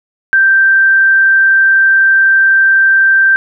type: tone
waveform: sine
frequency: 1568 Hz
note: G6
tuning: in tune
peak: -5 dBFS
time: 0.33-3.36 s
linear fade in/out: 0 ms
effects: none